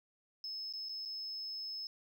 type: tone with dropouts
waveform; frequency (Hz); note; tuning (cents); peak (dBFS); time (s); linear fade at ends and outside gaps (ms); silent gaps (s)
sine; 5200; E8; -24; -38; 0.44-1.87; 1; 0.726-0.736 / 0.887-0.893 / 1.052-1.057
effects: tanh soft clip ceiling -37 dBFS + 13-bit